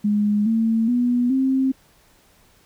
sine tone with pitch steps, 207.7 / 225.2 / 244.2 / 264.7 Hz, G#3 / A3 / B3 / C4, 0 / +40 / -19 / +20 cents, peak -16 dBFS, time 0.04-1.72 s, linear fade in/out 10 ms, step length 420 ms, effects pink hiss -56 dBFS RMS until 2.65 s

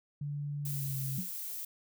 sine tone with pitch glide, 145 to 134.51 Hz, D3 to C3, -22 to +48 cents, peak -34 dBFS, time 0.21-1.19 s, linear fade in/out 5 ms, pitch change -130 cents, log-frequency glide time 0.63-0.98 s
violet noise, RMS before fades -40 dBFS, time 0.65-1.65 s, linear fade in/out 5 ms
sine tone with exponential decay, 183.3 Hz, F#3, 16 cents flat, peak -29 dBFS, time 1.18-1.31 s, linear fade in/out 5 ms, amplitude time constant 28 ms
effects none

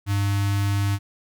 square tone with notch filter, 100.1 Hz, G2, 37 cents sharp, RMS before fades -22 dBFS, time 0.06-0.99 s, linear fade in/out 50 ms, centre 500 Hz, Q 0.86, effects none

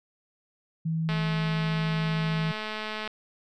sine tone, 161.7 Hz, E3, 33 cents flat, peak -25 dBFS, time 0.85-2.52 s, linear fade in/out 10 ms
click train, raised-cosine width 0.3 ms, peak -18 dBFS, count 428, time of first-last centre 1.09-3.076 s, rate 215 Hz
effects none

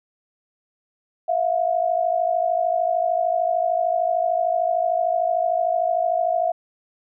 sine tone pair together, 659 / 712.3 Hz, E5 / F5, -1 / +34 cents, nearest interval minor second, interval 135 cents, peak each -21 dBFS, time 1.28-6.52 s, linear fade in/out 10 ms, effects none

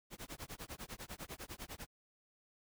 pink noise with tremolo, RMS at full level -45 dBFS, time 0.1-1.87 s, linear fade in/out 50 ms, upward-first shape sine, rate 10 Hz, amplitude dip 100%, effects none

